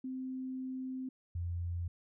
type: tone pair in turn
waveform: sine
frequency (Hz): 259.4 / 86.56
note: C4 / F2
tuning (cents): -15 / -15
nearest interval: octave + perfect fifth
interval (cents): 1900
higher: first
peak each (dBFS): -37 / -34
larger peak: second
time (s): 0.04-1.09 / 1.35-1.88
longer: first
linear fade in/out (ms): 5
effects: none